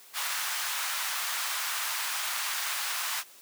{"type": "high-pass noise", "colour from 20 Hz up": "pink", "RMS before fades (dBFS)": -32, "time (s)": [0.13, 3.24], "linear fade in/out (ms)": 50, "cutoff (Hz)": 970, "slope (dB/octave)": 24, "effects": ["white hiss -53 dBFS RMS until 3.41 s", "high-pass 300 Hz 12 dB/octave"]}